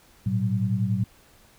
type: tone cluster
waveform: sine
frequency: 108.2 / 118.7 / 189.1 Hz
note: A2 / A#2 / F#3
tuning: -29 / +32 / +38 cents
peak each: -26 dBFS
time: 0.26-1.04 s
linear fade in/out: 5 ms
effects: pink hiss -56 dBFS RMS until 1.58 s